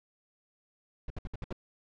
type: noise bursts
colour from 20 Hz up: brown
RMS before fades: -36 dBFS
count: 6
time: 1.08-1.527 s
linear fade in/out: 2 ms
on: 22 ms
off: 63 ms
effects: low-pass 4000 Hz 12 dB/octave